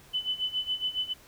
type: tone with tremolo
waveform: sine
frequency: 3010 Hz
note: F#7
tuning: 29 cents sharp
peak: -25 dBFS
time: 0.13-1.14 s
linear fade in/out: 20 ms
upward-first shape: sine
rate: 7.2 Hz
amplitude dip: 85%
effects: pink hiss -55 dBFS RMS until 1.27 s